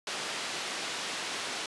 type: band-pass noise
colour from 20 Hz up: white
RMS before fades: -36 dBFS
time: 0.07-1.66 s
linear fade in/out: 2 ms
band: 220 to 4600 Hz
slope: 12 dB/octave
effects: resampled to 24000 Hz